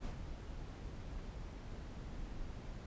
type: noise with ADSR envelope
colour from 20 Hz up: brown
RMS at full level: -40 dBFS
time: 0-2.86 s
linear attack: 47 ms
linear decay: 110 ms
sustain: -6 dB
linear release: 4 ms
effects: resampled to 16000 Hz